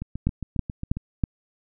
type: two click trains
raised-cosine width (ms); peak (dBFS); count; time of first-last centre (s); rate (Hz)
5; -18 / -9; 8 / 4; 0.02-0.97 / 0.27-1.238; 7.37 / 3.1
effects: none